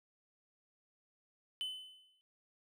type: tone with exponential decay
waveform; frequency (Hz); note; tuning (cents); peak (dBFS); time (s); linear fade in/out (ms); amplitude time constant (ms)
triangle; 3029; F#7; +40; -33; 1.61-2.21; 0; 130
effects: none